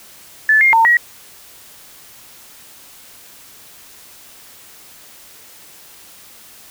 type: tone with pitch steps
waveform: sine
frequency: 1741 / 2122 / 907 / 1909 Hz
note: A6 / C7 / A#5 / A#6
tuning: -19 / +24 / -48 / +41 cents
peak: -8 dBFS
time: 0.49-0.97 s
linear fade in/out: 2 ms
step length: 120 ms
effects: white hiss -42 dBFS RMS until 6.7 s